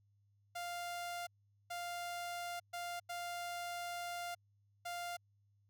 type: tone bursts at uneven times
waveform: sawtooth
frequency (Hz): 698.5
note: F5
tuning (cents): 0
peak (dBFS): -37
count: 5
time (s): 0.55-1.27 / 1.7-2.6 / 2.73-3 / 3.09-4.35 / 4.85-5.17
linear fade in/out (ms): 10
effects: added 101 Hz sine -70 dBFS peak until 5.69 s